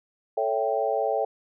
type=chord; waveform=sine; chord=A dominant seventh; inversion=none; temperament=equal with one note detuned; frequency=440 / 559.2 / 659.3 / 784 Hz; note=A4 / C#5 / E5 / G5; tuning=0 / +15 / 0 / 0 cents; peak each=-28 dBFS; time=0.37-1.25 s; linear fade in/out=5 ms; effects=none